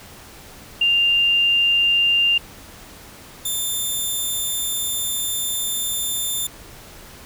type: tone pair in turn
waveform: sine / 10% pulse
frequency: 2794 / 3559 Hz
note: F7 / A7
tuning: 0 / +19 cents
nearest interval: major third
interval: 419 cents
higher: second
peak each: -14 dBFS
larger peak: neither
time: 0.81-2.38 / 3.45-6.47 s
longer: second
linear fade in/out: 5 ms
effects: pink hiss -42 dBFS RMS until 7.25 s